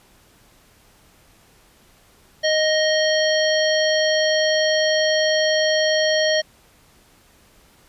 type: harmonic tone with a mistuned harmonic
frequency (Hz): 622.3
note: D#5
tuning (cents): 0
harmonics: 1 / 3 / 5 / 7 / 9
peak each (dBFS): -18 / -23 / -25 / -26 / -28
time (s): 2.43-6.42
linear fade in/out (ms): 20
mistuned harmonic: 5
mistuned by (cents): +36
effects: pink hiss -54 dBFS RMS until 7.88 s + resampled to 32000 Hz